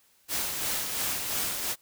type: noise with tremolo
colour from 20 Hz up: white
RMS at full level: -29 dBFS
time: 0.28-1.76 s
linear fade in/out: 50 ms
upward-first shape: sine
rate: 2.9 Hz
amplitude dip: 40%
effects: white hiss -64 dBFS RMS until 1.81 s